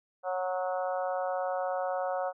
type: harmonic tone with a mistuned harmonic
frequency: 183.6 Hz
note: F#3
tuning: 13 cents flat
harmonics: 3 / 4 / 5 / 6 / 7 / 8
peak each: -32 / -33 / -40 / -43 / -41 / -45 dBFS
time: 0.23-2.33 s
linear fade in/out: 50 ms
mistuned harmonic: 5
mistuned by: +18 cents
effects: none